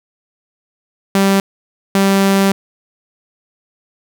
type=tone bursts at uneven times; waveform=sawtooth; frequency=195.6 Hz; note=G3; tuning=4 cents flat; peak=-6 dBFS; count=2; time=1.15-1.4 / 1.95-2.52 s; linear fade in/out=2 ms; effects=none